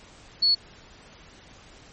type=tone; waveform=sine; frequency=4398 Hz; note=C#8; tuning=14 cents flat; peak=-17 dBFS; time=0.42-0.55 s; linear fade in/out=10 ms; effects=pink hiss -50 dBFS RMS until 1.92 s + MP3 32 kbps